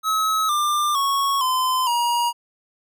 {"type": "tone with pitch steps", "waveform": "square", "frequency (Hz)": [1285, 1192, 1105.8, 1025.8, 951.6], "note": ["E6", "D6", "C#6", "C6", "A#5"], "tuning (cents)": [-45, 25, -5, -35, 35], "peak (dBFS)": -19, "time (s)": [0.03, 2.33], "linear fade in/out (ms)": 50, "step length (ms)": 460, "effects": []}